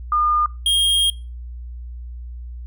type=tone pair in turn; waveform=sine / square; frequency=1213 / 3238 Hz; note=D#6 / G#7; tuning=-44 / -45 cents; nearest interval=octave + perfect fourth; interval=1699 cents; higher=second; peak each=-15 dBFS; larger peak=neither; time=0.12-0.46 / 0.66-1.1 s; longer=second; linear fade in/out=2 ms; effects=noise-tail reverb RT60 0.3 s tail -21 dB re dry + added 60 Hz sine -30 dBFS peak until 2.66 s